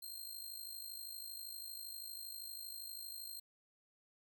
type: tone with amplitude modulation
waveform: 10% pulse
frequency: 4186 Hz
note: C8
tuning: in tune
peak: -36 dBFS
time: 0.02-3.4 s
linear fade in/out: 10 ms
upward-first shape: sine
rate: 52.6 Hz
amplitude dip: 65%
effects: none